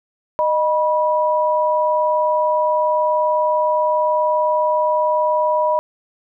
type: tone pair together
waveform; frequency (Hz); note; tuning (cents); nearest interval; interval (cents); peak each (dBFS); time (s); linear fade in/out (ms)
sine; 615.9 / 975; D#5 / B5; -18 / -23; minor sixth; 795; -17; 0.39-5.79; 0
effects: none